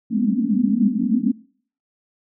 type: band-pass noise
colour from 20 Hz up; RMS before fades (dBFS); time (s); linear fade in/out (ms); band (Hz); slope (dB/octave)
pink; -19; 0.1-1.32; 5; 200 to 270; 96
effects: noise-tail reverb RT60 0.5 s tail -22 dB re dry